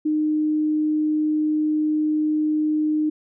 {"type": "tone", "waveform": "sine", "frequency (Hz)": 306.2, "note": "D#4", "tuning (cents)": -28, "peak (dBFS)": -18, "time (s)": [0.05, 3.1], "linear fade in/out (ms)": 10, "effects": []}